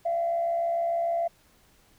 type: tone with frequency modulation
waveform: sine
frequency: 680 Hz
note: F5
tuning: 46 cents flat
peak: -23 dBFS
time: 0.05-1.28 s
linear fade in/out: 10 ms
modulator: 66.7 Hz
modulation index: 0.36
effects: tanh soft clip ceiling -19 dBFS + pink hiss -61 dBFS RMS until 1.98 s